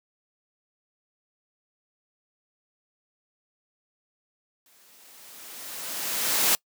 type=noise with exponential growth; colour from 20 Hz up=white; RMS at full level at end=-20 dBFS; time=4.66-6.55 s; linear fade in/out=1 ms; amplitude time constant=410 ms; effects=noise-tail reverb RT60 0.1 s tail -26 dB re dry + high-pass 200 Hz 12 dB/octave